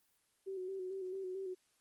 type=tone with vibrato; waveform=sine; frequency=377.3 Hz; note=F#4; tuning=34 cents sharp; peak=-39 dBFS; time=0.46-1.55 s; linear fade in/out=20 ms; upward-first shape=square; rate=4.5 Hz; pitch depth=39 cents each way; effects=white hiss -75 dBFS RMS until 1.8 s + Opus 24 kbps